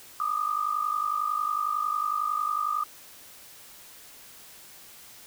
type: tone pair together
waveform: sine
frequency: 1190 / 1241 Hz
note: D6 / D#6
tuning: +22 / -5 cents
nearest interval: minor second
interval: 73 cents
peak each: -28 dBFS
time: 0.2-2.84 s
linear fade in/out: 2 ms
effects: white hiss -49 dBFS RMS until 5.26 s